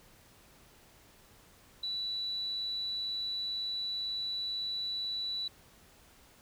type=tone; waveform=sine; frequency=3951 Hz; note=B7; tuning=in tune; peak=-33 dBFS; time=1.83-5.48 s; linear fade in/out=5 ms; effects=pink hiss -60 dBFS RMS until 6.41 s